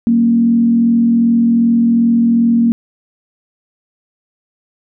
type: tone with frequency modulation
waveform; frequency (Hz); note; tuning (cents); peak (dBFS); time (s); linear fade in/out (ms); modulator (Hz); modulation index
sine; 232.7; A#3; -3; -8; 0.07-2.72; 0; 42.6; 0.38
effects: none